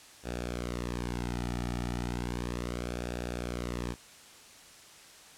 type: tone with flanger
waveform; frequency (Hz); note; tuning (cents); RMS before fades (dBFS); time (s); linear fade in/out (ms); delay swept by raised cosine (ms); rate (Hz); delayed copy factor
sawtooth; 60; B1; -49; -35; 0.23-3.96; 50; 0.96 to 1.93; 0.34; -0.65
effects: white hiss -53 dBFS RMS until 5.37 s + low-pass 9000 Hz 12 dB/octave